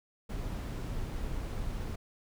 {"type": "noise", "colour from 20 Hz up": "brown", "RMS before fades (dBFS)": -36, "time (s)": [0.29, 1.96], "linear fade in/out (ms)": 10, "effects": []}